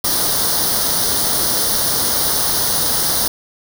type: noise with comb filter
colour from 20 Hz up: white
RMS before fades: -17 dBFS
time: 0.04-3.28 s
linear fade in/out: 5 ms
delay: 0.2 ms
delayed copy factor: +0.8
effects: none